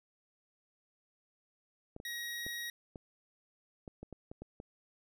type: clicks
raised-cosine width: 2 ms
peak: -32 dBFS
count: 10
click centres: 1.964 / 2.001 / 2.465 / 2.958 / 3.878 / 4.03 / 4.127 / 4.315 / 4.42 / 4.601 s
type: tone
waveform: 25% pulse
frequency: 1894 Hz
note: A#6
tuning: 27 cents sharp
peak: -35 dBFS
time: 2.05-2.7 s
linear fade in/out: 2 ms
effects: none